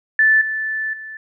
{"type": "tone with level steps", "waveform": "sine", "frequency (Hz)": 1754, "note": "A6", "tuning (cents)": -6, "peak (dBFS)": [-10, -20, -30], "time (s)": [0.19, 1.17], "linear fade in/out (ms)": 2, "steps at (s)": [0.41, 0.93], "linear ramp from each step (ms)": 5, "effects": []}